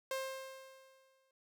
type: tone with exponential decay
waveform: sawtooth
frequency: 530 Hz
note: C5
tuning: 22 cents sharp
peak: -31 dBFS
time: 0.11-1.31 s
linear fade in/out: 2 ms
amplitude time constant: 260 ms
effects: none